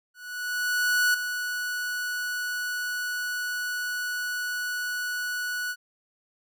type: tone with ADSR envelope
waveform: 45% pulse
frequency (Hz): 1473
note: F#6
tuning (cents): -8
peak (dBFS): -19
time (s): 0.14-5.76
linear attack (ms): 1000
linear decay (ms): 6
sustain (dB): -9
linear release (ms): 54
effects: none